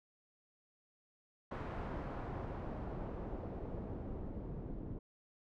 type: noise with low-pass filter sweep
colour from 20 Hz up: pink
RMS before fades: -43 dBFS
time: 1.51-4.99 s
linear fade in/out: 5 ms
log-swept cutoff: 1300 to 340 Hz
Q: 0.87
effects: none